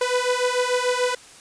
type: beating tone pair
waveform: sawtooth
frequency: 493.9 / 500.7 Hz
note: B4 / B4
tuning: 0 / +24 cents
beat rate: 6.8 Hz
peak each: -19 dBFS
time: 0.01-1.15 s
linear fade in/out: 5 ms
effects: white hiss -46 dBFS RMS until 1.4 s + resampled to 22050 Hz

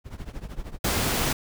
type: noise with tremolo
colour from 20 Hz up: brown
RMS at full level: -32 dBFS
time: 0.04-0.79 s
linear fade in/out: 50 ms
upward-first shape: triangle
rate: 13 Hz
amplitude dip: 90%
type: noise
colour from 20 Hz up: pink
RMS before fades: -25 dBFS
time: 0.84-1.33 s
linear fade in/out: 5 ms
effects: none

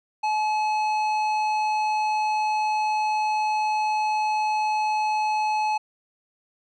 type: tone with tanh clipping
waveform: sine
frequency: 856 Hz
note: A5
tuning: 48 cents flat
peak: -23 dBFS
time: 0.23-5.78 s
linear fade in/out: 10 ms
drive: 12 dB
effects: none

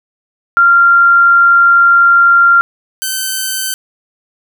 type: tone pair in turn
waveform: sine / 5% pulse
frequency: 1386 / 1536.5 Hz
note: F6 / G6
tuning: -14 / -35 cents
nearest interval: major second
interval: 179 cents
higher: second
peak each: -4 dBFS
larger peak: neither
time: 0.57-2.61 / 3.02-3.74 s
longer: first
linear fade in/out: 0 ms
effects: none

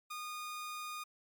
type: tone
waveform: sawtooth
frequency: 1226 Hz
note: D#6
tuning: 26 cents flat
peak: -37 dBFS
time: 0.1-1.04 s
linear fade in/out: 10 ms
effects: MP3 96 kbps

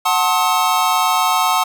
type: chord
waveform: square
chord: F# diminished seventh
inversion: none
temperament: just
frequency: 740 / 888 / 1065.6 / 1278.7 Hz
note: F#5 / A5 / C6 / Eb6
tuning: 0 / +16 / +31 / +47 cents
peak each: -20 dBFS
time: 0.05-1.64 s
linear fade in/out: 10 ms
effects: none

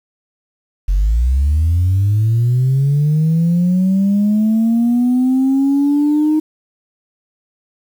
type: linear sweep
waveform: sine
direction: up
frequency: 43.65 to 311.1 Hz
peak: -9 dBFS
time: 0.88-6.4 s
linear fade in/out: 10 ms
effects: tanh soft clip ceiling -8 dBFS + 7-bit

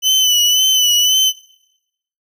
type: tone with vibrato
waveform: 30% pulse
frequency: 3000 Hz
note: F#7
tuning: 23 cents sharp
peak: -8 dBFS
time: 0.02-1.33 s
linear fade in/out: 50 ms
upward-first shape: sine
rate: 1.9 Hz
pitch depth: 44 cents each way
effects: noise-tail reverb RT60 0.9 s tail -23 dB re dry

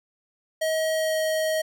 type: tone with pitch glide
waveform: square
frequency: 635 to 631 Hz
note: D#5 to D#5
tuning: +35 to +24 cents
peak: -23 dBFS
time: 0.61-1.62 s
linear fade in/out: 10 ms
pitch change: -11 cents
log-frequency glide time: 0.94-1.18 s
effects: none

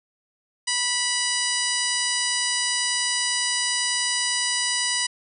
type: harmonic tone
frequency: 981 Hz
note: B5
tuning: 12 cents flat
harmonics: 1 / 2 / 3 / 4 / 5 / 6 / 7 / 8 / 9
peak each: -35 / -29 / -29 / -32 / -28 / -32 / -37 / -34 / -28 dBFS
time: 0.67-5.07 s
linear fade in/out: 10 ms
effects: none

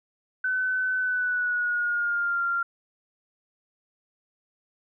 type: tone with pitch glide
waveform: sine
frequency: 1513 to 1387.4 Hz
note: F#6 to F6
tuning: +38 to -12 cents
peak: -23 dBFS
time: 0.44-2.63 s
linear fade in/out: 5 ms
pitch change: -150 cents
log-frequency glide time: 0.98-2.42 s
effects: none

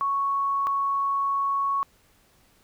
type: tone pair in turn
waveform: sine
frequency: 1108.7 / 1108.7 Hz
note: C#6 / C#6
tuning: 0 / 0 cents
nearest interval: unison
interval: 0 cents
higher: neither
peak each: -22 dBFS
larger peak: neither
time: 0.01-0.67 / 0.67-1.83 s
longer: second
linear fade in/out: 0 ms
effects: pink hiss -61 dBFS RMS until 2.63 s

